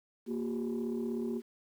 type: tone cluster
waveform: sine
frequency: 233.3 / 363.6 / 399.8 Hz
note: A#3 / F#4 / G4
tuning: +2 / -30 / +34 cents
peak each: -33 / -37 / -38 dBFS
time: 0.26-1.42 s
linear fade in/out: 50 ms
effects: tanh soft clip ceiling -27 dBFS + 10-bit